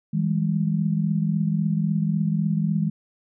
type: tone cluster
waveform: sine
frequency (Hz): 161.7 / 189.1 / 205.4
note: E3 / F#3 / G#3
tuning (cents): -33 / +38 / -19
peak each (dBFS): -22 / -31 / -24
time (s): 0.13-2.9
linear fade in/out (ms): 10
effects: none